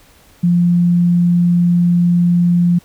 sine tone, 174.3 Hz, F3, 3 cents flat, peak -9 dBFS, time 0.43-2.79 s, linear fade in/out 10 ms, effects pink hiss -48 dBFS RMS until 2.84 s

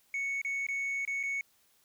sine tone with dropouts, 2217 Hz, C#7, in tune, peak -28 dBFS, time 0.14-1.41 s, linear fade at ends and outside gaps 2 ms, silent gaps 0.416-0.448 / 0.667-0.686 / 1.051-1.076 / 1.23-1.235 s, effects tanh soft clip ceiling -30 dBFS + white hiss -68 dBFS RMS until 1.84 s

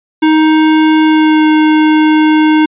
square tone with pitch glide, 312.7 to 309.3 Hz, D#4 to D#4, +9 to -10 cents, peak -6 dBFS, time 0.22-2.66 s, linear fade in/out 10 ms, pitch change -19 cents, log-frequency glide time 1.04-1.47 s, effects resampled to 8000 Hz

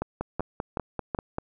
two click trains, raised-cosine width 1 ms, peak -15 / -14 dBFS, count 7 / 4, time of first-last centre 0.21-1.384 / 0.02-1.148 s, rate 5.11 / 2.66 Hz, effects none

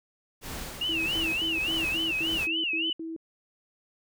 pink noise with tremolo, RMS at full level -37 dBFS, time 0.41-2.48 s, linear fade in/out 50 ms, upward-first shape sine, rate 1.6 Hz, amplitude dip 50%
sine tone with vibrato, 2774 Hz, F7, 12 cents flat, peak -26 dBFS, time 0.81-2.93 s, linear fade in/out 5 ms, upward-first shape sine, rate 3.5 Hz, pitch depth 160 cents each way
sine tone bursts, 325.5 Hz, E4, 22 cents flat, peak -33 dBFS, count 9, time 0.89-3.164 s, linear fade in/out 2 ms, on 170 ms, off 93 ms
effects none

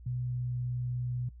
sine tone with pitch glide, 124.4 to 123.61 Hz, B2 to B2, +13 to +2 cents, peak -31 dBFS, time 0.06-1.29 s, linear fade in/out 5 ms, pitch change -11 cents, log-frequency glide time 0.19-0.49 s, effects noise-tail reverb RT60 0.1 s tail -19 dB re dry + added 60 Hz sine -47 dBFS peak until 1.4 s

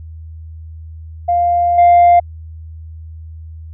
sine tone with level steps, 698.5 Hz, F5, in tune, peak -10 / -3 dBFS, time 1.28-2.2 s, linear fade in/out 10 ms, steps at 1.78 s, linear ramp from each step 5 ms, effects tanh soft clip ceiling -3 dBFS + added 80 Hz sine -29 dBFS peak until 3.73 s

